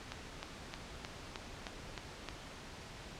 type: click train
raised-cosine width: 0.2 ms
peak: -23 dBFS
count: 8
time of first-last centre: 0.12-2.287 s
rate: 3.23 Hz
effects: pink hiss -49 dBFS RMS until 3.19 s + low-pass 6000 Hz 12 dB/octave